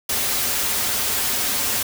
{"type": "noise with comb filter", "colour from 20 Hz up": "white", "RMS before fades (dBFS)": -22, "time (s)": [0.09, 1.83], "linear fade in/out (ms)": 5, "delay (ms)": 6.1, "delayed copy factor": -0.55, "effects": []}